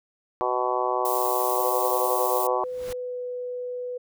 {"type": "harmonic tone", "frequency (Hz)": 125, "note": "B2", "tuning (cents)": 21, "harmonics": [3, 4, 5, 6, 7, 8, 9], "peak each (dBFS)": [-30, -30, -30, -30, -30, -30, -30], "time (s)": [0.41, 2.64], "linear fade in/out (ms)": 0}
{"type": "noise", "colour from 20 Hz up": "violet", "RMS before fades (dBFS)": -31, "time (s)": [1.05, 2.47], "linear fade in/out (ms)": 2}
{"type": "tone with pitch glide", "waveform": "sine", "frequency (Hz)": [511, 495.3], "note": ["C5", "B4"], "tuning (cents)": [-41, 5], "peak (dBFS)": -29, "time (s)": [1.58, 3.98], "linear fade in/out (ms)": 10, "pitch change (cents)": -54, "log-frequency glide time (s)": [2.1, 3.21]}
{"type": "noise with exponential growth", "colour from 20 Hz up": "pink", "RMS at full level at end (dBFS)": -36, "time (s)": [2.55, 2.93], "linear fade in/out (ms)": 5, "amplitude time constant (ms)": 81}
{"effects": []}